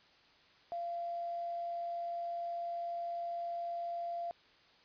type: tone with quantisation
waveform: sine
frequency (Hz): 688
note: F5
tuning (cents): -26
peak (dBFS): -36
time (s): 0.72-4.31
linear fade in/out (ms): 0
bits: 9
effects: white hiss -64 dBFS RMS until 4.84 s + resampled to 11025 Hz